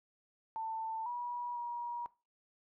sine tone with pitch steps, 891 / 967 / 955 Hz, A5 / B5 / A#5, +22 / -37 / +42 cents, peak -36 dBFS, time 0.56-2.06 s, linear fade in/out 0 ms, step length 500 ms, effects noise-tail reverb RT60 0.3 s tail -19 dB re dry

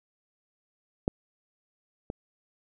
clicks, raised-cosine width 2 ms, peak -11 / -20 dBFS, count 2, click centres 1.079 / 2.101 s, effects none

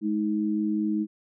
sine tone pair together, 211.3 / 316.3 Hz, G#3 / D#4, +30 / +29 cents, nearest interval perfect fifth, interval 699 cents, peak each -26 dBFS, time 0.01-1.07 s, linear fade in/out 50 ms, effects none

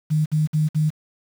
sine tone bursts, 153.9 Hz, D#3, 19 cents flat, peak -16 dBFS, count 4, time 0.1-0.905 s, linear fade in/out 20 ms, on 160 ms, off 55 ms, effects 7-bit

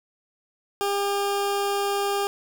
20% pulse tone, 401.7 Hz, G4, 42 cents sharp, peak -18 dBFS, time 0.81-2.27 s, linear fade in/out 0 ms, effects 8-bit

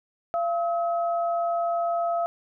sine tone pair together, 684.2 / 1282 Hz, F5 / E6, -36 / -49 cents, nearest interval major seventh, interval 1087 cents, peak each -23 / -32 dBFS, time 0.34-2.26 s, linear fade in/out 0 ms, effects none

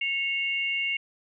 sine tone pair together, 2190 / 2787 Hz, C#7 / F7, -22 / -4 cents, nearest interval major third, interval 418 cents, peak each -28 dBFS, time 0.01-0.97 s, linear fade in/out 5 ms, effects none

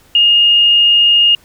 sine tone, 2843 Hz, F7, 30 cents sharp, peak -6 dBFS, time 0.15-1.35 s, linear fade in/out 2 ms, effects pink hiss -48 dBFS RMS until 1.44 s

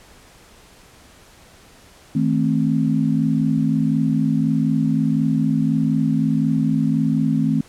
sine chord, A diminished, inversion second, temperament just, 158.4 / 220 / 264 Hz, Eb3 / A3 / C4, +31 / 0 / +16 cents, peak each -20 dBFS, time 2.15-7.61 s, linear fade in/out 5 ms, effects pink hiss -48 dBFS RMS until 7.68 s + low-pass 11000 Hz 12 dB/octave

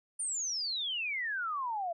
sine exponential sweep, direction down, 9340 to 659.3 Hz, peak -32 dBFS, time 0.19-1.93 s, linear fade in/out 10 ms, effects none

